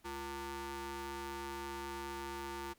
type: ring-modulated tone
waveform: sawtooth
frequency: 277.2 Hz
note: C#4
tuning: in tune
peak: -34 dBFS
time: 0.04-2.74 s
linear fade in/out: 20 ms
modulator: 625 Hz
effects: pink hiss -70 dBFS RMS until 2.78 s